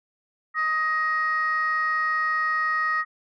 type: tone pair together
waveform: sine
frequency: 1255 / 1880.4 Hz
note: D#6 / A#6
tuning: +15 / +15 cents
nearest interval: perfect fifth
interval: 700 cents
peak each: -23 dBFS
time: 0.54-3.05 s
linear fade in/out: 50 ms
effects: tanh soft clip ceiling -16 dBFS